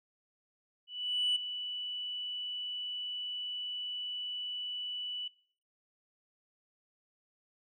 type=tone with ADSR envelope; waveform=sine; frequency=2965 Hz; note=F#7; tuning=3 cents sharp; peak=-24 dBFS; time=0.87-5.28 s; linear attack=490 ms; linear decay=5 ms; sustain=-11 dB; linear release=5 ms; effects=noise-tail reverb RT60 0.5 s tail -22 dB re dry + tanh soft clip ceiling -24 dBFS